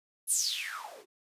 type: noise with band-pass filter sweep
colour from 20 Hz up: blue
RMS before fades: -33 dBFS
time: 0.27-1.06 s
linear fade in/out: 50 ms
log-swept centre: 11000 to 340 Hz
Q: 9.6
effects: resampled to 32000 Hz